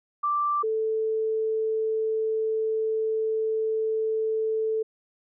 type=tone pair in turn; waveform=sine; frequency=1174.7 / 440 Hz; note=D6 / A4; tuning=0 / 0 cents; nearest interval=octave + perfect fourth; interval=1700 cents; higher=first; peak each=-22 / -23 dBFS; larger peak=first; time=0.23-0.63 / 0.63-4.83 s; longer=second; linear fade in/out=10 ms; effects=none